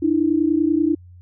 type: tone pair together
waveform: sine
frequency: 299.3 / 329.6 Hz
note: D4 / E4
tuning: +33 / 0 cents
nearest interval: major second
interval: 167 cents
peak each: -18 dBFS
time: 0.02-0.95 s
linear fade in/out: 10 ms
effects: added 89 Hz sine -41 dBFS peak until 1.21 s